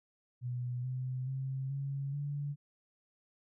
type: tone with pitch steps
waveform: sine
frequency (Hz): 123.47 / 128.27 / 133.25 / 138.43 / 143.81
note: B2 / C3 / C3 / C#3 / D3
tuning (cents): 0 / -34 / +32 / -2 / -36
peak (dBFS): -34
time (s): 0.41-2.56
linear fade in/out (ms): 50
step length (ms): 430
effects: none